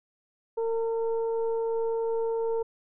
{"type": "tone with frequency modulation", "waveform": "sine", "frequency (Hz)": 455.4, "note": "A#4", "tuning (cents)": -40, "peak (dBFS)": -25, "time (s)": [0.57, 2.63], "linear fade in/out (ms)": 10, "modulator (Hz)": 454, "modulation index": 0.51, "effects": []}